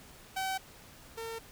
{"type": "tone pair in turn", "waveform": "sawtooth", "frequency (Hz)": [764, 454.3], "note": ["G5", "A#4"], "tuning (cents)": [-45, -45], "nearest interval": "major sixth", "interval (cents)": 900, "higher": "first", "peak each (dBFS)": [-28, -34], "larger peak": "first", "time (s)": [[0.36, 0.58], [1.17, 1.39]], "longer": "neither", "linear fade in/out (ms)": 10, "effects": ["pink hiss -54 dBFS RMS until 1.51 s"]}